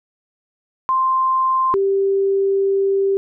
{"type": "tone pair in turn", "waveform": "sine", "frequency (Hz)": [1046.5, 392], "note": ["C6", "G4"], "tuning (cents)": [0, 0], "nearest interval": "octave + perfect fourth", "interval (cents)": 1700, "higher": "first", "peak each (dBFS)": -14, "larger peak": "neither", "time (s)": [[0.89, 1.74], [1.74, 3.17]], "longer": "second", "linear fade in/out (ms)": 0, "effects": []}